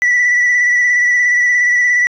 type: tone with vibrato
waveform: sine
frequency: 1961 Hz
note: B6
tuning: 13 cents flat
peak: -7 dBFS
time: 0.02-2.07 s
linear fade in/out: 0 ms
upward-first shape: square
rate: 17 Hz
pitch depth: 20 cents each way
effects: tanh soft clip ceiling -8 dBFS